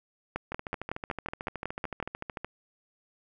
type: two click trains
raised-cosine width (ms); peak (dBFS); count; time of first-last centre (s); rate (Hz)
0.5; -20 / -16; 27 / 10; 0.52-2.446 / 0.36-2.027; 13.5 / 5.4
effects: none